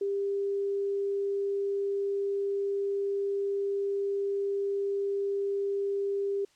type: tone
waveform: sine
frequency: 398.3 Hz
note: G4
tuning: 28 cents sharp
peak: -27 dBFS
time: 0.01-6.45 s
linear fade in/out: 5 ms
effects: white hiss -65 dBFS RMS until 6.55 s + low-pass 7000 Hz 12 dB/octave